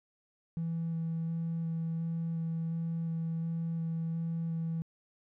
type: tone with vibrato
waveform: triangle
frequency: 164.81 Hz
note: E3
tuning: in tune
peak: -28 dBFS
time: 0.57-4.82 s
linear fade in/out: 0 ms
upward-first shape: square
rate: 1.4 Hz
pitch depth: 8 cents each way
effects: tanh soft clip ceiling -28 dBFS